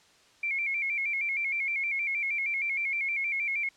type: tone with vibrato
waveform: sine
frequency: 2258 Hz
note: C#7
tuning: 31 cents sharp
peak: -27 dBFS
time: 0.43-3.69 s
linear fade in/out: 5 ms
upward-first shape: square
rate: 6.4 Hz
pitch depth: 69 cents each way
effects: white hiss -60 dBFS RMS until 3.76 s + low-pass 6000 Hz 12 dB/octave